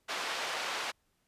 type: band-pass noise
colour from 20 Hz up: pink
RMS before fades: -36 dBFS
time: 0.08-0.92 s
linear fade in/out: 20 ms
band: 730 to 4700 Hz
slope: 12 dB/octave
effects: pink hiss -75 dBFS RMS until 1.27 s + resampled to 32000 Hz